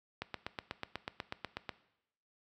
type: click train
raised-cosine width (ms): 0.3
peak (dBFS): -21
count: 13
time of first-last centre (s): 0.22-1.692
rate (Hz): 8.15
effects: noise-tail reverb RT60 0.8 s tail -17 dB re dry + high-pass 60 Hz 12 dB/octave